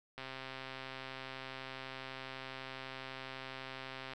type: click train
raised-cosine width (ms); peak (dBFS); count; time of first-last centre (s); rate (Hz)
0.3; -28; 523; 0.18-4.135; 132
effects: none